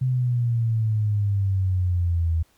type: exponential sweep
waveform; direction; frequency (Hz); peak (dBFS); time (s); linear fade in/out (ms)
sine; down; 130 to 80.6; -19; 0.01-2.43; 10
effects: pink hiss -62 dBFS RMS until 2.57 s